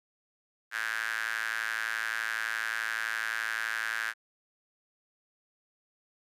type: tone with high-pass filter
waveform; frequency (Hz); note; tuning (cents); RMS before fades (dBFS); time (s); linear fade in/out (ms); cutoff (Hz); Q
sawtooth; 111.7; A2; +27; -33; 0.71-4.14; 50; 1600; 7
effects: resampled to 32000 Hz